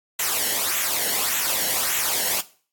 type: noise with flanger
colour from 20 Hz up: white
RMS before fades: -23 dBFS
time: 0.19-2.41 s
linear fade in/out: 5 ms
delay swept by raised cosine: 0.2 to 0.84 ms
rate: 1.7 Hz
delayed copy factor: -0.65
effects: noise-tail reverb RT60 0.4 s tail -17 dB re dry + AAC 64 kbps